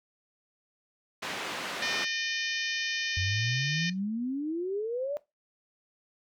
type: band-pass noise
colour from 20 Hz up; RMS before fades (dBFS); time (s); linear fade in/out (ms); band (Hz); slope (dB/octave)
white; -36; 1.22-2.05; 10; 180 to 2900; 12
type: harmonic tone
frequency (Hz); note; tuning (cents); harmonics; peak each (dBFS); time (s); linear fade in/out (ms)
608; D#5; -40; 3 / 4 / 5 / 6 / 7 / 8 / 9 / 10; -33 / -35 / -37 / -39 / -40 / -41 / -42 / -43; 1.82-3.9; 5
type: exponential sweep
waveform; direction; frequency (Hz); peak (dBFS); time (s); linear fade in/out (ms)
sine; up; 88.9 to 598; -29; 3.17-5.17; 0
effects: noise-tail reverb RT60 0.2 s tail -18 dB re dry